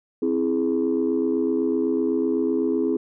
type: chord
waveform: sine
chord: C augmented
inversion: none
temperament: equal with one note detuned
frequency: 261.6 / 329.6 / 417.5 Hz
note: C4 / E4 / G#4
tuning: 0 / 0 / +9 cents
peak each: -23 dBFS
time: 0.22-2.97 s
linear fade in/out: 5 ms
effects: tanh soft clip ceiling -13 dBFS